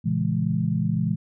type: chord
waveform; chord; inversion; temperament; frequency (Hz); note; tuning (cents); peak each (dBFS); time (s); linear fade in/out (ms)
sine; A# half-diminished seventh; none; just; 116.54 / 139.85 / 167.82 / 209.8; A#2 / C#3 / E3 / G#3; 0 / +16 / +31 / +18; -27 / -29 / -24 / -27; 0.04-1.16; 20
effects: none